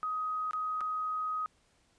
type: tone with dropouts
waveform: sine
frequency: 1257 Hz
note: D#6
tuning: 17 cents sharp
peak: -31 dBFS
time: 0.03-1.46 s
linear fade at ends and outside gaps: 0 ms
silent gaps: 0.51-0.533 / 0.807-0.812 s
effects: pink hiss -69 dBFS RMS until 1.98 s + resampled to 22050 Hz